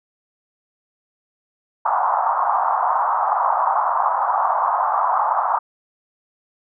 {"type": "band-pass noise", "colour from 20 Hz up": "pink", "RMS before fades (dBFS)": -19, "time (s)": [1.85, 5.59], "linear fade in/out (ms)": 10, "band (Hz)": [740, 1200], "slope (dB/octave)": 48, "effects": []}